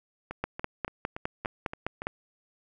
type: two click trains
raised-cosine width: 0.5 ms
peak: -14 / -21 dBFS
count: 9 / 7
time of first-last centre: 0.44-2.069 / 0.31-2.019 s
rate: 4.91 / 3.51 Hz
effects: none